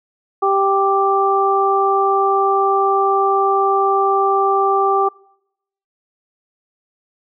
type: harmonic tone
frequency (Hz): 392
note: G4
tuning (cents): 0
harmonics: 1 / 2 / 3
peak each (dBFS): -17 / -17 / -17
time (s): 0.42-5.09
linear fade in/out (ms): 10
effects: noise-tail reverb RT60 0.8 s tail -25 dB re dry